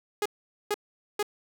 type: tone bursts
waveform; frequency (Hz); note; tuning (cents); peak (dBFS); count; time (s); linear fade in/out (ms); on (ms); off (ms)
sawtooth; 415; G#4; -1; -21; 3; 0.22-1.228; 2; 36; 450
effects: none